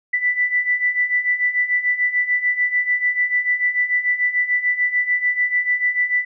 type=beating tone pair; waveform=sine; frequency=1975.5 / 1982.3 Hz; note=B6 / B6; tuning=0 / +6 cents; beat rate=6.8 Hz; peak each=-22 / -18 dBFS; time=0.13-6.25 s; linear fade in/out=10 ms; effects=none